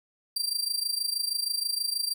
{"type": "tone with amplitude modulation", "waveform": "sawtooth", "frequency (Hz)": 4711, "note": "D8", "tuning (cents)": 5, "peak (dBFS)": -21, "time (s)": [0.36, 2.14], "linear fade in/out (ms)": 5, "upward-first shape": "sine", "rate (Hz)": 26.3, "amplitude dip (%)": 80, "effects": []}